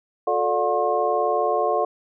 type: tone cluster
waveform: sine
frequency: 360.7 / 439.9 / 587 / 719 / 1074 Hz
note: F#4 / A4 / D5 / F#5 / C6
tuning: -44 / 0 / -1 / -50 / +45 cents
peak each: -30 / -24 / -25 / -23 / -26 dBFS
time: 0.27-1.85 s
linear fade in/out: 5 ms
effects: none